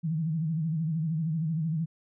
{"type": "tone with vibrato", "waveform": "sine", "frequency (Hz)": 160, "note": "D#3", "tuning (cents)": 49, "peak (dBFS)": -26, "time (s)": [0.03, 1.86], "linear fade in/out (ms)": 20, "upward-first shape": "sine", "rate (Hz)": 13, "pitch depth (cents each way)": 98, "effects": []}